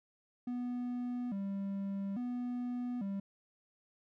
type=tone with vibrato; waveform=triangle; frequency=220 Hz; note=A3; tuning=in tune; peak=-33 dBFS; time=0.47-3.2 s; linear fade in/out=5 ms; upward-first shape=square; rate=0.59 Hz; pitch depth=190 cents each way; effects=none